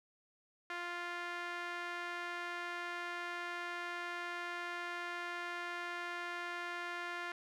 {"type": "tone with band-pass filter", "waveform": "sawtooth", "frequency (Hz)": 349.2, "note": "F4", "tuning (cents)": 0, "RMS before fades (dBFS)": -42, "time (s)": [0.7, 7.32], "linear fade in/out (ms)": 2, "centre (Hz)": 1700, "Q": 1.6, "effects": []}